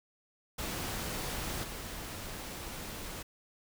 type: noise with level steps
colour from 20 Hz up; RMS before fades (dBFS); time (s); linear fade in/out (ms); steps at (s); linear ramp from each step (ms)
pink; -37 / -42; 0.58-3.23; 10; 1.63; 10
effects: none